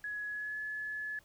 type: tone with pitch glide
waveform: sine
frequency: 1682 to 1712.4 Hz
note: G#6 to A6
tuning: +22 to -47 cents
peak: -36 dBFS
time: 0.04-1.19 s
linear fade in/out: 2 ms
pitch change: +31 cents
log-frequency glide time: 0.28-0.59 s
effects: pink hiss -65 dBFS RMS until 1.24 s